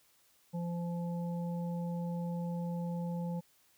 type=harmonic tone; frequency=172.1 Hz; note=F3; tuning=25 cents flat; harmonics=1 / 3 / 5; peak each=-34 / -44 / -48 dBFS; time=0.53-3.41 s; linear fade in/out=20 ms; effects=white hiss -68 dBFS RMS until 3.77 s